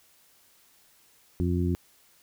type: harmonic tone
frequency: 88.2 Hz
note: F2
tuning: 18 cents sharp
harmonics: 1 / 2 / 3 / 4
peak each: -26 / -29 / -31 / -32 dBFS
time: 1.4-1.75 s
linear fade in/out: 0 ms
effects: white hiss -61 dBFS RMS until 2.22 s